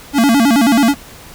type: tone with vibrato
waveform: square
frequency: 254.4 Hz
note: C4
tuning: 48 cents flat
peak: -9 dBFS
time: 0.13-0.95 s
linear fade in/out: 50 ms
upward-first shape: square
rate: 9.3 Hz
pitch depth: 190 cents each way
effects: pink hiss -37 dBFS RMS until 1.34 s